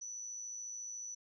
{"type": "tone with amplitude modulation", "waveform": "sine", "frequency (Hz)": 5950, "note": "F#8", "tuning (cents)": 9, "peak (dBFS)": -40, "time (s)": [0.01, 1.15], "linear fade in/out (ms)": 10, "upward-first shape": "sine", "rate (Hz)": 114, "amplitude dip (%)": 40, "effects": []}